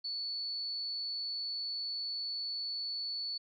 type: tone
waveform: sine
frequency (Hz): 4445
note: C#8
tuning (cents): +4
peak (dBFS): -35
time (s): 0.04-3.38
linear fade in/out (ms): 10
effects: none